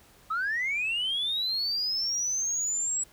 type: linear sweep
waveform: sine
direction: up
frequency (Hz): 1244.5 to 7800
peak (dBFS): -25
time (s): 0.3-3.04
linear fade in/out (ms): 10
effects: tanh soft clip ceiling -23 dBFS + pink hiss -57 dBFS RMS until 3.12 s